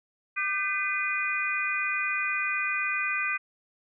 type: tone cluster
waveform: sine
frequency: 1200 / 1541 / 2014 / 2458 Hz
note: D6 / G6 / B6 / D#7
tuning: +37 / -30 / +33 / -22 cents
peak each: -34 / -32 / -32 / -29 dBFS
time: 0.36-3.38 s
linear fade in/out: 20 ms
effects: none